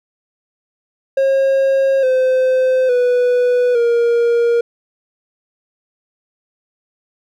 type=tone with pitch steps; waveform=triangle; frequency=540 / 515.9 / 492.9 / 470.9 Hz; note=C#5 / C5 / B4 / A#4; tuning=-45 / -24 / -3 / +18 cents; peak=-9 dBFS; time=1.17-4.61 s; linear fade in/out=5 ms; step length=860 ms; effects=none